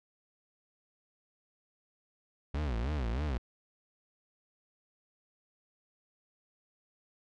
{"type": "tone with vibrato", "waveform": "40% pulse", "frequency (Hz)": 65.41, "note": "C2", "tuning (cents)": 0, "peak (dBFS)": -30, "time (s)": [2.54, 3.38], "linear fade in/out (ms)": 5, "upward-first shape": "sine", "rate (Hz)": 3.2, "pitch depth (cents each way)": 280, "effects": ["low-pass 4000 Hz 12 dB/octave"]}